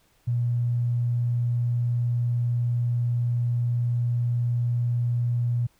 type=tone with tanh clipping; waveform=triangle; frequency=120.2 Hz; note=B2; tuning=46 cents flat; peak=-21 dBFS; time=0.27-5.67 s; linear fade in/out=10 ms; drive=3 dB; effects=pink hiss -64 dBFS RMS until 5.79 s